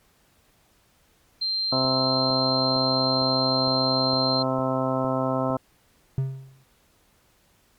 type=tone; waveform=sine; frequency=4150 Hz; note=C8; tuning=15 cents flat; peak=-23 dBFS; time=1.41-4.43 s; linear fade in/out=10 ms
type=harmonic tone; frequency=131 Hz; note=C3; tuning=2 cents sharp; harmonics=1 / 2 / 3 / 4 / 5 / 6 / 7 / 8 / 10; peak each=-30 / -27 / -36 / -29 / -28 / -35 / -35 / -32 / -33 dBFS; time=1.72-5.57 s; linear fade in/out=5 ms
type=click train; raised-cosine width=2 ms; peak=-26 dBFS; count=9; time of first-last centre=1.85-5.503 s; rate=2.19 Hz
type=tone with exponential decay; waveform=triangle; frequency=133.5 Hz; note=C3; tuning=35 cents sharp; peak=-17 dBFS; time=6.18-6.64 s; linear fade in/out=0 ms; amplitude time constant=100 ms
effects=pink hiss -62 dBFS RMS until 7.78 s + MP3 96 kbps